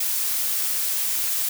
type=noise; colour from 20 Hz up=blue; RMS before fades=-24 dBFS; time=0-1.49 s; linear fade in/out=5 ms; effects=none